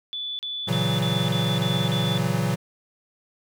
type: tone bursts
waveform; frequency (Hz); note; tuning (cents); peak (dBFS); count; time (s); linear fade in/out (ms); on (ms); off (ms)
sine; 3469; A7; -25; -28; 7; 0.13-2.178; 0; 260; 38
type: chord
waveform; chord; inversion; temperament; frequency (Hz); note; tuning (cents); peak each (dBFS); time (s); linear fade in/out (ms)
square; F# dominant seventh; first; equal; 116.54 / 138.59 / 164.81 / 185; A#2 / C#3 / E3 / F#3; 0 / 0 / 0 / 0; -28; 0.67-2.56; 20
effects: none